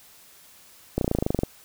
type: slowing click train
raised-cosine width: 2 ms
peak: -9 dBFS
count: 13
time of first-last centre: 0.98-1.434 s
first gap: 32 ms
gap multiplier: 1.03
effects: white hiss -52 dBFS RMS until 1.64 s